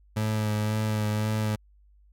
30% pulse tone with vibrato, 107.3 Hz, A2, 43 cents flat, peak -22 dBFS, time 0.16-1.56 s, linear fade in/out 10 ms, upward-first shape sine, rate 1.9 Hz, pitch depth 20 cents each way, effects added 50 Hz sine -55 dBFS peak until 2.12 s

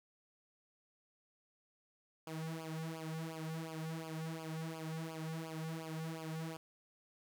sawtooth tone with flanger, 160.6 Hz, E3, 45 cents flat, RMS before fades -43 dBFS, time 2.27-6.57 s, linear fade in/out 2 ms, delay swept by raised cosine 0.51 to 3.11 ms, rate 2.8 Hz, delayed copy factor -0.95, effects 12-bit

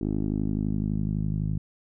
10% pulse tone with low-pass filter sweep, 51.91 Hz, G#1, in tune, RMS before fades -27 dBFS, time 0.01-1.58 s, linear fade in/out 5 ms, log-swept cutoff 330 to 150 Hz, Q 2, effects none

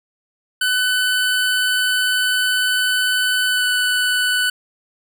25% pulse tone with pitch glide, 1503 to 1491.8 Hz, F#6 to F#6, +27 to +14 cents, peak -12 dBFS, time 0.61-4.5 s, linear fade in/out 5 ms, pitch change -13 cents, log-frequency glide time 3.48-3.65 s, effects none

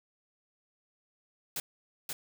white noise with echo, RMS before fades -35 dBFS, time 1.56-1.6 s, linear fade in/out 2 ms, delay 530 ms, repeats 1, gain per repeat -2 dB, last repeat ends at 2.13 s, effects none

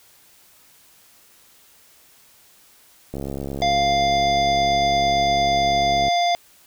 click train, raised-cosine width 2 ms, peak -16 dBFS, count 204, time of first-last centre 3.14-6.082 s, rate 69 Hz
harmonic tone, 698.5 Hz, F5, in tune, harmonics 1 / 3 / 5 / 7 / 9, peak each -17 / -28 / -27 / -31 / -38 dBFS, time 3.62-6.35 s, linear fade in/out 0 ms
effects white hiss -53 dBFS RMS until 6.66 s

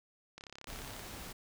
click train, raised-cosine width 0.2 ms, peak -30 dBFS, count 22, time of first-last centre 0.38-0.994 s, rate 34.2 Hz
pink noise, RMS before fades -46 dBFS, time 0.67-1.33 s, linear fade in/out 10 ms
effects none

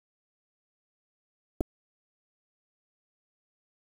clicks, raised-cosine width 2 ms, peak -15 dBFS, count 2, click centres 1.607 / 1.61 s, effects 7-bit

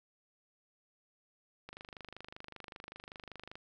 click train, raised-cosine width 0.3 ms, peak -30 dBFS, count 48, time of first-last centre 1.69-3.555 s, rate 25.2 Hz, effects none

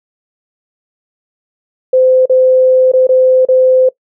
sine tone with dropouts, 515 Hz, C5, 28 cents flat, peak -5 dBFS, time 1.93-3.89 s, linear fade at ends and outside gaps 5 ms, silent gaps 2.257-2.296 / 2.918-2.935 / 3.07-3.09 / 3.452-3.486 s, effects noise-tail reverb RT60 0.1 s tail -21 dB re dry

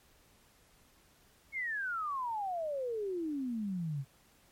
sine exponential sweep, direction down, 2217 to 131.5 Hz, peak -33 dBFS, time 1.52-4.05 s, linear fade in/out 50 ms, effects pink hiss -65 dBFS RMS until 4.51 s + MP3 64 kbps

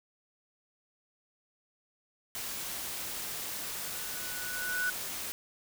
white noise, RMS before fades -38 dBFS, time 2.35-5.32 s, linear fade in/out 0 ms
sine tone with exponential growth, 1480 Hz, F#6, in tune, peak -27 dBFS, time 3.47-4.9 s, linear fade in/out 5 ms, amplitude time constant 310 ms
effects none

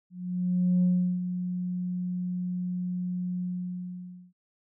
sine tone with ADSR envelope, 180 Hz, F#3, 47 cents flat, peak -18 dBFS, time 0.1-4.33 s, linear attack 730 ms, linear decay 370 ms, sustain -10 dB, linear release 910 ms, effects tanh soft clip ceiling -17 dBFS

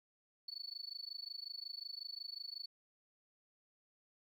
sine tone with amplitude modulation, 4448 Hz, C#8, 5 cents sharp, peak -39 dBFS, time 0.48-2.66 s, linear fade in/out 5 ms, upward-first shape sine, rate 25.5 Hz, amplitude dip 100%, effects tanh soft clip ceiling -37 dBFS + 13-bit

